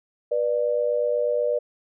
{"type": "tone pair together", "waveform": "sine", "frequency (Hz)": [486.9, 595.1], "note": ["B4", "D5"], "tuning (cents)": [-25, 23], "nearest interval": "minor third", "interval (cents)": 348, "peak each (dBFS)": -23, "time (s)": [0.31, 1.59], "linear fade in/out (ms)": 10, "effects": []}